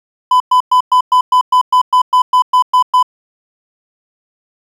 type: tone bursts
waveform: triangle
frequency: 1004 Hz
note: B5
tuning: 28 cents sharp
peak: -4 dBFS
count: 14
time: 0.31-3.028 s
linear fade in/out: 5 ms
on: 92 ms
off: 110 ms
effects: 7-bit